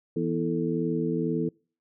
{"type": "harmonic tone with a mistuned harmonic", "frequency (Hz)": 82.1, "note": "E2", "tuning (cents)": -6, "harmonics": [2, 3, 4, 5], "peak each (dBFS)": [-30, -30, -30, -30], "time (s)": [0.16, 1.49], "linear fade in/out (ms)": 5, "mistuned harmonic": 5, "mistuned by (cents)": 120, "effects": ["noise-tail reverb RT60 0.4 s tail -26 dB re dry"]}